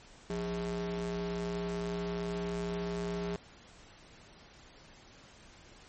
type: ring-modulated tone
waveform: square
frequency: 116.54 Hz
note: A#2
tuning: in tune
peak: -31 dBFS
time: 0.3-3.36 s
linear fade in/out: 0 ms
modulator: 292 Hz
effects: pink hiss -56 dBFS RMS until 5.88 s + MP3 32 kbps